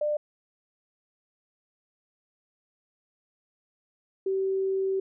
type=tone pair in turn; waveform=sine; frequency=597 / 384.5 Hz; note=D5 / G4; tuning=+28 / -33 cents; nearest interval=minor sixth; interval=761 cents; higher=first; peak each=-24 dBFS; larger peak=neither; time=0.01-0.17 / 4.26-5 s; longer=second; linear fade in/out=5 ms; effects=none